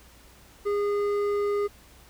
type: tone with hard clipping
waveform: sine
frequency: 409.2 Hz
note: G#4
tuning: 26 cents flat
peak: -25 dBFS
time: 0.65-1.68 s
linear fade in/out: 20 ms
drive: 8 dB
effects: added 60 Hz sine -56 dBFS peak until 2.09 s + pink hiss -54 dBFS RMS until 2.09 s